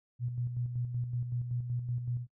sine tone with tremolo, 121.9 Hz, B2, 22 cents flat, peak -30 dBFS, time 0.19-2.27 s, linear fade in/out 50 ms, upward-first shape square, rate 5.3 Hz, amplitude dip 50%, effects noise-tail reverb RT60 0.1 s tail -20 dB re dry

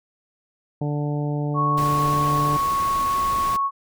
harmonic tone, 146.9 Hz, D3, 1 cent sharp, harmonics 1 / 2 / 3 / 4 / 5 / 6, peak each -23 / -29 / -33 / -35 / -37 / -39 dBFS, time 0.81-2.57 s, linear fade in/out 5 ms
sine tone, 1105 Hz, C#6, 6 cents flat, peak -19 dBFS, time 1.54-3.71 s, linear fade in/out 50 ms
pink noise, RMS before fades -33 dBFS, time 1.77-3.57 s, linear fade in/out 10 ms
effects none

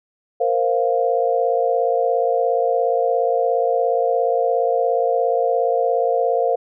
sine chord, Bb suspended second, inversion none, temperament equal, 466.2 / 523.3 / 698.5 Hz, Bb4 / C5 / F5, 0 / 0 / 0 cents, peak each -20 dBFS, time 0.4-6.56 s, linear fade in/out 10 ms, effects none

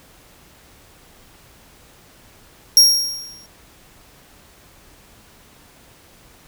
40% pulse tone with exponential decay, 5588 Hz, F8, in tune, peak -4 dBFS, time 2.77-3.46 s, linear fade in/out 1 ms, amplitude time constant 150 ms, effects pink hiss -49 dBFS RMS until 6.47 s

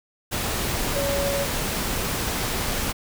sine tone in noise, 561 Hz, C#5, 21 cents sharp, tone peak -24 dBFS, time 0.95-1.45 s, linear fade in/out 20 ms, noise pink, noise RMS -26 dBFS, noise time 0.31-2.93 s, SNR -1 dB, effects none

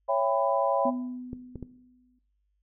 sine chord, C# half-diminished seventh, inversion none, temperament just, 554.4 / 665.2 / 798.3 / 997.9 Hz, C#5 / E5 / G5 / B5, 0 / +16 / +31 / +18 cents, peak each -26 / -28 / -30 / -30 dBFS, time 0.08-0.91 s, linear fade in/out 20 ms
sine tone with exponential decay, 250 Hz, B3, 21 cents sharp, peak -26 dBFS, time 0.85-2.19 s, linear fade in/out 5 ms, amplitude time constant 290 ms
clicks, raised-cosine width 3 ms, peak -24 dBFS, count 3, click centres 1.331 / 1.557 / 1.627 s
effects noise-tail reverb RT60 0.6 s tail -17 dB re dry + added 50 Hz sine -70 dBFS peak until 2.62 s

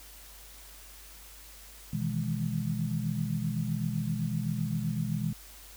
sine chord, E major seventh, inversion second, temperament equal with one note detuned, 123.47 / 157.01 / 164.81 / 207.7 Hz, B2 / D#3 / E3 / G#3, 0 / +16 / 0 / 0 cents, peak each -34 dBFS, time 1.93-5.33 s, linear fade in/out 5 ms, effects added 50 Hz sine -52 dBFS peak until 5.76 s + white hiss -51 dBFS RMS until 5.76 s

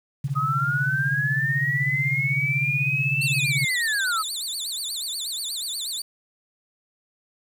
sine tone with tremolo, 138.59 Hz, C#3, in tune, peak -20 dBFS, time 0.24-3.65 s, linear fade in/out 5 ms, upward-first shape sine, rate 16 Hz, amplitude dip 95%
sine linear two-way sweep, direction up then down, 1244.5 to 2700 to 1244.5 Hz, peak -22 dBFS, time 0.35-4.23 s, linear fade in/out 20 ms, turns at 3.27 s
25% pulse tone with vibrato, 3999 Hz, B7, 21 cents sharp, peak -23 dBFS, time 3.21-6.02 s, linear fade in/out 5 ms, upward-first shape sine, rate 8.3 Hz, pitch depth 250 cents each way
effects 8-bit

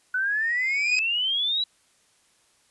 sine exponential sweep, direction up, 1480 to 3951 Hz, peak -22 dBFS, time 0.14-1.64 s, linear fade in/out 5 ms
25% pulse tone with exponential growth, 2489 Hz, D#7, in tune, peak -18 dBFS, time 0.3-0.99 s, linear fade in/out 0 ms, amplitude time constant 150 ms
effects white hiss -63 dBFS RMS until 2.7 s + resampled to 24000 Hz

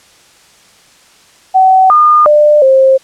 sine tone with pitch steps, 756 / 1216 / 597 / 531 Hz, F#5 / D#6 / D5 / C5, +37 / -40 / +28 / +25 cents, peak -3 dBFS, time 1.54-2.98 s, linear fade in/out 20 ms, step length 360 ms, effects white hiss -44 dBFS RMS until 3.03 s + low-pass 8000 Hz 12 dB/octave

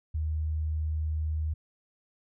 sine tone, 77.78 Hz, D#2, in tune, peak -27 dBFS, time 0.14-1.54 s, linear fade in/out 10 ms, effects none

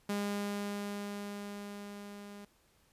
sawtooth tone with level ramp, 203.5 Hz, G#3, 35 cents flat, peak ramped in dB -28 to -43 dBFS, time 0.09-2.45 s, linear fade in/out 5 ms, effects pink hiss -69 dBFS RMS until 2.92 s + resampled to 32000 Hz

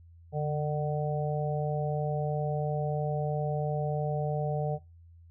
harmonic tone with a mistuned harmonic, 150 Hz, D3, 37 cents sharp, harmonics 1 / 3 / 4 / 5, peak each -29 / -34 / -35 / -36 dBFS, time 0.32-4.79 s, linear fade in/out 50 ms, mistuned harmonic 1, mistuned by -35 cents, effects noise-tail reverb RT60 0.2 s tail -17 dB re dry + added 84 Hz sine -51 dBFS peak until 5.3 s

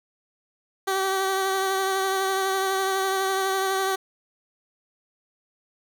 15% pulse tone with vibrato, 384.3 Hz, G4, 34 cents flat, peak -16 dBFS, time 0.87-3.96 s, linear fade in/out 10 ms, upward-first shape triangle, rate 12 Hz, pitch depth 26 cents each way, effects none

